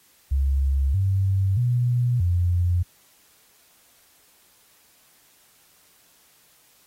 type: tone with pitch steps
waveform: sine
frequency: 68.3 / 96.6 / 122.3 / 88.1 Hz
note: C#2 / G2 / B2 / F2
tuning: -25 / -25 / -16 / +16 cents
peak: -18 dBFS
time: 0.31-2.83 s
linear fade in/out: 10 ms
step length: 630 ms
effects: white hiss -58 dBFS RMS until 6.86 s + AAC 48 kbps